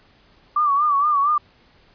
sine tone with vibrato, 1163 Hz, D6, 17 cents flat, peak -15 dBFS, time 0.56-1.38 s, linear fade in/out 5 ms, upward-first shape sine, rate 4.3 Hz, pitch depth 83 cents each way, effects pink hiss -55 dBFS RMS until 1.94 s + resampled to 11025 Hz

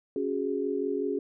sine chord, C# suspended fourth, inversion none, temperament equal, 277.2 / 370 / 415.3 Hz, C#4 / F#4 / G#4, 0 / 0 / 0 cents, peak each -32 / -32 / -30 dBFS, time 0.16-1.19 s, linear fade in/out 2 ms, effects none

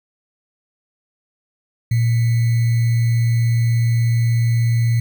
sine tone with sample-and-hold, 116.54 Hz, A#2, in tune, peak -13 dBFS, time 1.91-5 s, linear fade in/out 5 ms, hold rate 2100 Hz, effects none

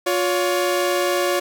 sawtooth tone pair together, 355.4 / 565 Hz, F4 / C#5, +30 / +33 cents, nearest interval minor sixth, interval 803 cents, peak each -17 dBFS, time 0.06-1.4 s, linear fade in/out 10 ms, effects none

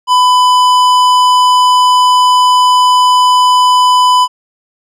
sine tone with tanh clipping, 1000 Hz, B5, 21 cents sharp, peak -7 dBFS, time 0.07-4.28 s, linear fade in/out 50 ms, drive 15 dB, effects none

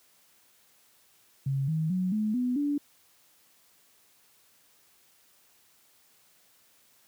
sine tone with pitch steps, 136.4 / 158.5 / 184.19 / 214 / 248.7 / 289 Hz, C#3 / D#3 / F#3 / A3 / B3 / D4, -28 / +32 / -8 / -48 / +12 / -28 cents, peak -25 dBFS, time 1.46-2.78 s, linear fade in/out 5 ms, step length 220 ms, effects white hiss -63 dBFS RMS until 7.07 s + high-pass 80 Hz 12 dB/octave

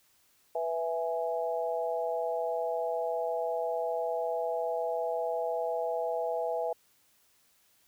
sine chord, E major, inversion second, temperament equal, 493.9 / 659.3 / 830.6 Hz, B4 / E5 / G#5, 0 / 0 / 0 cents, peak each -33 / -32 / -36 dBFS, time 0.55-6.73 s, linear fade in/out 5 ms, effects white hiss -67 dBFS RMS until 7.87 s

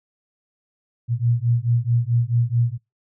sine beating tone pair, 116.54 / 121.14 Hz, A#2 / B2, 0 / -33 cents, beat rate 4.6 Hz, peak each -20 dBFS, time 1.08-2.78 s, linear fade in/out 50 ms, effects noise-tail reverb RT60 0.2 s tail -25 dB re dry

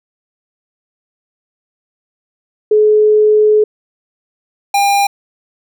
sine / square tone pair in turn, 425.9 / 802.6 Hz, G#4 / G5, +44 / +41 cents, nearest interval major seventh, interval 1097 cents, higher second, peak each -6 / -10 dBFS, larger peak first, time 2.71-3.64 / 4.74-5.07 s, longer first, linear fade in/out 5 ms, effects none

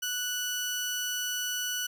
sawtooth tone pair together, 1480 / 2960 Hz, F#6 / F#7, 0 / 0 cents, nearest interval octave, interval 1200 cents, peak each -31 / -27 dBFS, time 0.02-1.87 s, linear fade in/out 10 ms, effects none

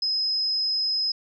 sine tone, 5090 Hz, D#8, 39 cents sharp, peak -22 dBFS, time 0.02-1.12 s, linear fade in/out 5 ms, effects none

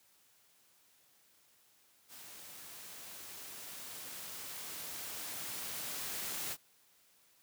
white noise with level ramp, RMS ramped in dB -52 to -39 dBFS, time 2.08-6.57 s, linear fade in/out 50 ms, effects white hiss -68 dBFS RMS until 7.42 s + high-pass 80 Hz 12 dB/octave

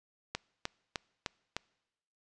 click train, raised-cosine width 0.2 ms, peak -16 dBFS, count 5, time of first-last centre 0.35-1.566 s, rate 3.29 Hz, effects noise-tail reverb RT60 1.0 s tail -26 dB re dry + resampled to 22050 Hz

